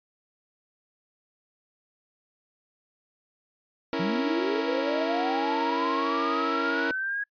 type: chord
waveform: sawtooth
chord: A# diminished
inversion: first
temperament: equal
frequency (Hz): 277.2 / 329.6 / 466.2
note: C#4 / E4 / A#4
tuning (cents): 0 / 0 / 0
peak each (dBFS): -27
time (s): 3.93-6.91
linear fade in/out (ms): 0
type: linear sweep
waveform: sine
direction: up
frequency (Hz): 164.81 to 1661.2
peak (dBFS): -27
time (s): 3.99-7.24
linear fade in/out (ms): 10
effects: noise-tail reverb RT60 0.1 s tail -25 dB re dry + resampled to 11025 Hz